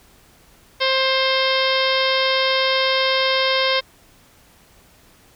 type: harmonic tone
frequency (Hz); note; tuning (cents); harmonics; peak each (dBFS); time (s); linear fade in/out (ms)
528; C5; +16; 1 / 2 / 3 / 4 / 5 / 6 / 7 / 8 / 9 / 10; -21 / -24 / -27 / -24 / -29 / -25 / -25 / -30 / -29 / -30; 0.8-3.81; 20
effects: pink hiss -52 dBFS RMS until 5.35 s